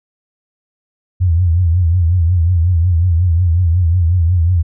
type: tone with vibrato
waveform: sine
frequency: 86.5 Hz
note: F2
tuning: 16 cents flat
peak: -9 dBFS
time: 1.2-4.63 s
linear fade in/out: 20 ms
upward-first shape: triangle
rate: 5.5 Hz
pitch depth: 140 cents each way
effects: none